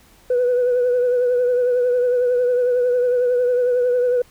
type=tone with vibrato; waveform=sine; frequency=493.9 Hz; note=B4; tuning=in tune; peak=-13 dBFS; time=0.3-4.22 s; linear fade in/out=5 ms; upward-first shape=triangle; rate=11 Hz; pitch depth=42 cents each way; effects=tanh soft clip ceiling -12 dBFS + pink hiss -52 dBFS RMS until 4.3 s